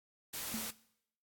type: noise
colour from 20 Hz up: white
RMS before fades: -41 dBFS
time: 0.33-0.71 s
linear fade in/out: 10 ms
type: tone with exponential decay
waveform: sine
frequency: 222.9 Hz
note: A3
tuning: 23 cents sharp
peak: -34 dBFS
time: 0.54-0.75 s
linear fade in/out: 0 ms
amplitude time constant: 45 ms
effects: noise-tail reverb RT60 0.7 s tail -19 dB re dry + AAC 64 kbps